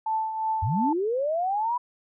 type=tone with tremolo; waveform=sine; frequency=880 Hz; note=A5; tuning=in tune; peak=-22 dBFS; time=0.06-0.93 s; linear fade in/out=5 ms; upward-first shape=triangle; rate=2.8 Hz; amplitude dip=60%
type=linear sweep; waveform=sine; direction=up; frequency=77.78 to 996 Hz; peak=-23 dBFS; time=0.62-1.78 s; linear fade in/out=10 ms
effects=none

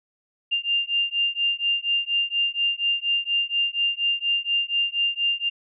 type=beating tone pair; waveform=sine; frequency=2794 / 2798.2 Hz; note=F7 / F7; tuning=0 / +3 cents; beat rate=4.2 Hz; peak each=-24 dBFS; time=0.51-5.5 s; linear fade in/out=20 ms; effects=none

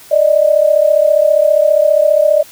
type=tone pair together; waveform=sine; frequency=587.3 / 622.2 Hz; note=D5 / D#5; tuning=0 / 0 cents; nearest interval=minor second; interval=100 cents; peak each=-10 dBFS; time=0.11-2.43 s; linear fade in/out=10 ms; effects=white hiss -39 dBFS RMS until 2.51 s

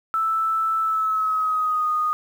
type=tone with pitch glide; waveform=sine; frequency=1318.5 to 1237.3 Hz; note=E6 to D#6; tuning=0 to -10 cents; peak=-19 dBFS; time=0.14-2.13 s; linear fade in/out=0 ms; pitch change=-110 cents; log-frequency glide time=0.81-1.88 s; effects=8-bit

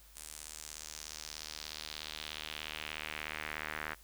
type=tone with band-pass filter sweep; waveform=sawtooth; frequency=76.8 Hz; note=D#2; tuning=22 cents flat; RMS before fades=-44 dBFS; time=0.15-3.95 s; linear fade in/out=20 ms; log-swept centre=9300 to 1700 Hz; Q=2.1; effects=added 50 Hz sine -59 dBFS peak until 4.03 s + white hiss -61 dBFS RMS until 4.03 s

